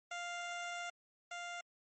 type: tone pair in turn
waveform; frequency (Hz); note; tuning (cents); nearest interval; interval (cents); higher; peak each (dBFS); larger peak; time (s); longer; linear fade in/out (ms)
15% pulse; 698.5 / 698.5; F5 / F5; 0 / 0; unison; 0; neither; -34 / -36; first; 0.11-0.9 / 1.31-1.61; first; 5
effects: low-pass 10000 Hz 12 dB/octave + MP3 32 kbps